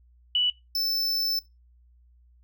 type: tone pair in turn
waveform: sine / square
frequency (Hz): 2958 / 5283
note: F#7 / E8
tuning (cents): -1 / +3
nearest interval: minor seventh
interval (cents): 1004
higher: second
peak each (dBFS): -20 / -25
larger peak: first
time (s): 0.35-0.5 / 0.75-1.39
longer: second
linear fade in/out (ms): 2
effects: noise-tail reverb RT60 0.2 s tail -19 dB re dry + added 60 Hz sine -55 dBFS peak until 2.43 s